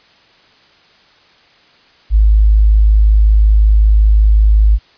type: tone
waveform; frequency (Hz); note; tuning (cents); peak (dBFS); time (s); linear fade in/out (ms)
sine; 52.7; G#1; +26; -5; 2.1-4.79; 50
effects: white hiss -48 dBFS RMS until 4.97 s + resampled to 11025 Hz